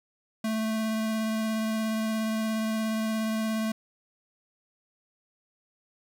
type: tone with vibrato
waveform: square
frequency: 220 Hz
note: A3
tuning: in tune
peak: -27 dBFS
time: 0.44-3.72 s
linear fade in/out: 5 ms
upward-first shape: triangle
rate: 17 Hz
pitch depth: 13 cents each way
effects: 11-bit